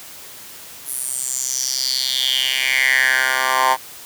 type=tone with high-pass filter sweep; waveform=10% pulse; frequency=130.5 Hz; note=C3; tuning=4 cents flat; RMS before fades=-19 dBFS; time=0.85-3.77 s; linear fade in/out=50 ms; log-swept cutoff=11000 to 940 Hz; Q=5.4; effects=white hiss -38 dBFS RMS until 4.05 s + high-pass 60 Hz 12 dB/octave